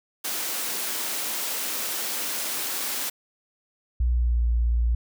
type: high-pass noise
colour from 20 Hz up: white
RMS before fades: -29 dBFS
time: 0.24-3.1 s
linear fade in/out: 10 ms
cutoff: 210 Hz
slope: 24 dB/octave
type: tone with pitch glide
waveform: sine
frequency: 60.5 to 58.41 Hz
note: B1 to A#1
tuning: -35 to +4 cents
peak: -19 dBFS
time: 4-4.95 s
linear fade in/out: 5 ms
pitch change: -61 cents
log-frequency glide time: 4.11-4.43 s
effects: none